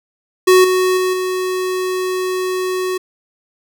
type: tone with level steps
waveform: square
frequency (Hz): 370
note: F#4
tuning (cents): 0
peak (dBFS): -7 / -13 / -15 / -18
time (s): 0.47-2.98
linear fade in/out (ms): 10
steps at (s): 0.64 / 0.97 / 1.13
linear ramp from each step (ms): 5
effects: none